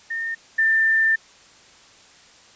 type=tone pair in turn; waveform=sine; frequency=1822 / 1787.6 Hz; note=A#6 / A6; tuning=-40 / +27 cents; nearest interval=unison; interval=33 cents; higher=first; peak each=-24 / -15 dBFS; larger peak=second; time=0.1-0.35 / 0.58-1.16 s; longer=second; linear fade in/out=10 ms; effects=white hiss -50 dBFS RMS until 2.55 s + resampled to 16000 Hz